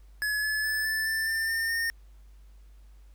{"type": "tone with pitch steps", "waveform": "square", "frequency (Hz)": [1701, 1718.8, 1736.7, 1754.9, 1773.2, 1791.8, 1810.5, 1829.4], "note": ["G#6", "A6", "A6", "A6", "A6", "A6", "A6", "A#6"], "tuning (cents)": [41, -41, -23, -5, 13, 31, 49, -33], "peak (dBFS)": -27, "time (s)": [0.22, 1.9], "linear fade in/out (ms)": 0, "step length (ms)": 210, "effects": ["added 50 Hz sine -49 dBFS peak until 3.14 s", "pink hiss -68 dBFS RMS until 3.14 s"]}